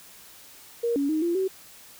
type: tone with pitch steps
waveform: sine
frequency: 470 / 281.1 / 312.1 / 342.6 / 380 Hz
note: A#4 / C#4 / D#4 / F4 / F#4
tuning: +14 / +24 / +5 / -33 / +46 cents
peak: -22 dBFS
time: 0.83-1.48 s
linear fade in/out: 10 ms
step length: 130 ms
effects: white hiss -49 dBFS RMS until 1.99 s